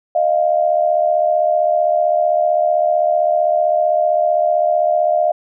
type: tone pair together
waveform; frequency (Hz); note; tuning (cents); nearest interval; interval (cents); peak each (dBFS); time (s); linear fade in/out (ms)
sine; 618.4 / 694; D#5 / F5; -11 / -11; major second; 200; -15; 0.15-5.32; 5
effects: none